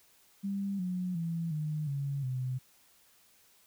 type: tone with pitch steps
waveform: sine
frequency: 198 / 181.57 / 166.5 / 152.68 / 140.01 / 128.39 Hz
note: G3 / F#3 / E3 / D#3 / C#3 / C3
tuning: +18 / -32 / +18 / -32 / +18 / -32 cents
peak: -31 dBFS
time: 0.43-2.59 s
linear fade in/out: 20 ms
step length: 360 ms
effects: white hiss -64 dBFS RMS until 3.66 s